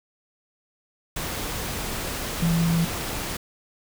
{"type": "tone in noise", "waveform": "sine", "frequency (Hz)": 167.3, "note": "E3", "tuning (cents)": 26, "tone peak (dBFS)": -19, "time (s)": [2.42, 2.85], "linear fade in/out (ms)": 5, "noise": "pink", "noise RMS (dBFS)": -30, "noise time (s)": [1.16, 3.37], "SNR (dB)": 8, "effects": []}